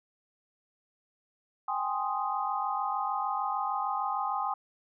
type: chord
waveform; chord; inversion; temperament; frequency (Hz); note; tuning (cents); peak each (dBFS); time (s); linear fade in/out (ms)
sine; Ab major seventh; third; equal; 784 / 830.6 / 1046.5 / 1244.5; G5 / Ab5 / C6 / Eb6; 0 / 0 / 0 / 0; -34; 1.68-4.54; 5
effects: none